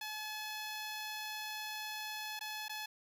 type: tone with dropouts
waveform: 10% pulse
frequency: 856 Hz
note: A5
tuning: 48 cents flat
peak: -32 dBFS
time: 0.01-2.86 s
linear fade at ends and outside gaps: 5 ms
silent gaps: 2.393-2.409 / 2.683-2.694 s
effects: none